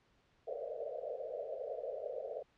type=band-pass noise; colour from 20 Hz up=pink; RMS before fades=-42 dBFS; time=0.47-2.43 s; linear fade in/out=10 ms; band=450 to 670 Hz; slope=96 dB/octave; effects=pink hiss -72 dBFS RMS until 2.57 s + low-pass 4000 Hz 12 dB/octave